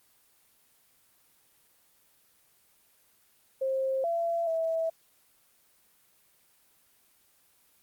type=tone with pitch steps; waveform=sine; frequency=531 / 676 / 653 Hz; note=C5 / E5 / E5; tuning=+25 / +43 / -17 cents; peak=-26 dBFS; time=3.61-4.9 s; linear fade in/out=10 ms; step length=430 ms; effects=white hiss -65 dBFS RMS until 7.82 s + Opus 24 kbps